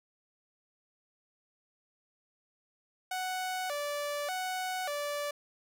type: tone with vibrato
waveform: sawtooth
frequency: 657 Hz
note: E5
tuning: 6 cents flat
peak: -29 dBFS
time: 3.11-5.31 s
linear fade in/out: 5 ms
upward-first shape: square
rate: 0.85 Hz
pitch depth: 210 cents each way
effects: none